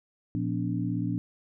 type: harmonic tone with a mistuned harmonic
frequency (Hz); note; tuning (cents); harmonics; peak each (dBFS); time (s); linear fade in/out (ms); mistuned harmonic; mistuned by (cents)
58; A#1; -8; 2 / 3 / 4 / 5; -31 / -32 / -34 / -32; 0.35-1.18; 0; 4; +130
effects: none